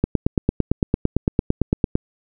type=click train; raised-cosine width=3 ms; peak=-3 dBFS; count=18; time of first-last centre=0.04-1.954 s; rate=8.88 Hz; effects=none